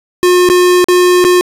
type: tone with dropouts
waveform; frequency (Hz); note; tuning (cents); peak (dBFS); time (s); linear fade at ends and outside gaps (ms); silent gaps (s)
square; 359.1; F4; +48; -6; 0.23-1.41; 0; 0.489-0.499 / 0.843-0.885 / 1.242-1.249
effects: resampled to 32000 Hz + 8-bit